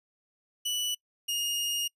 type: tone pair in turn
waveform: sawtooth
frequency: 2960 / 2852 Hz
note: F#7 / F7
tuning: 0 / +36 cents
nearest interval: minor second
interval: 64 cents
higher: first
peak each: -25 dBFS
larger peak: neither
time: 0.65-0.95 / 1.28-1.88 s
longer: second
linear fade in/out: 10 ms
effects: noise-tail reverb RT60 0.1 s tail -25 dB re dry + resampled to 32000 Hz